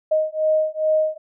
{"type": "beating tone pair", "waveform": "sine", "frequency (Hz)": [622.3, 624.7], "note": ["D#5", "D#5"], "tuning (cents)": [0, 7], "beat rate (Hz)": 2.4, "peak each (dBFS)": -20, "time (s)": [0.11, 1.18], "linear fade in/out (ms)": 10, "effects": []}